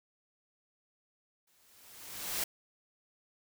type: noise with exponential growth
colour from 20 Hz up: white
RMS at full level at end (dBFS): -32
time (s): 1.47-2.44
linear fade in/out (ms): 5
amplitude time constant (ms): 210
effects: none